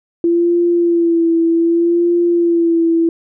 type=tone with vibrato; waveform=sine; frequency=338.6 Hz; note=E4; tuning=46 cents sharp; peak=-10 dBFS; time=0.24-3.09 s; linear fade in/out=2 ms; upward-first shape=sine; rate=0.65 Hz; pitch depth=37 cents each way; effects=none